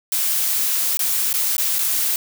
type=noise with dropouts; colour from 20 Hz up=blue; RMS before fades=-20 dBFS; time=0.12-2.16 s; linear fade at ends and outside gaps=1 ms; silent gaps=0.971-0.992 / 1.329-1.339 / 1.567-1.581 / 1.785-1.79 s; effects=none

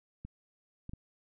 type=clicks; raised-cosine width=5 ms; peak=-30 dBFS; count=3; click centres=0.25 / 0.894 / 0.935 s; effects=none

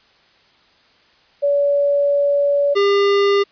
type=tone pair in turn; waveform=sine / square; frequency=570 / 401.2 Hz; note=C#5 / G4; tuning=+48 / +40 cents; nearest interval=tritone; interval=608 cents; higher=first; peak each=-13 dBFS; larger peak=neither; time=1.42-2.75 / 2.75-3.44 s; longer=first; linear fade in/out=20 ms; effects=white hiss -54 dBFS RMS until 3.51 s + resampled to 11025 Hz

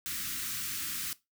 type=band-stop noise; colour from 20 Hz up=white; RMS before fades=-36 dBFS; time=0.06-1.13 s; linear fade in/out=0 ms; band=330 to 1200 Hz; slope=48 dB/octave; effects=noise-tail reverb RT60 0.2 s tail -18 dB re dry

